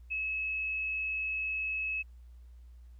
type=tone; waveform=sine; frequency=2582 Hz; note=E7; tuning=37 cents flat; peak=-31 dBFS; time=0.1-2.03 s; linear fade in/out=20 ms; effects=added 60 Hz sine -49 dBFS peak until 2.99 s + pink hiss -75 dBFS RMS until 2.99 s